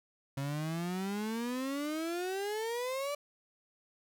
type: exponential sweep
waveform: 35% pulse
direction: up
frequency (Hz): 135.6 to 587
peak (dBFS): -32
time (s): 0.37-3.15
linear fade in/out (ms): 5
effects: none